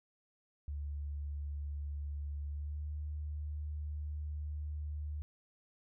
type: tone with pitch glide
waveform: sine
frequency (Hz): 72.5 to 74.84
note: D2 to D2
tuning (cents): -22 to +33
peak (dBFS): -37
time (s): 0.68-5.22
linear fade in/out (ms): 0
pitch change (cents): +55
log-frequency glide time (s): 2.47-2.85
effects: none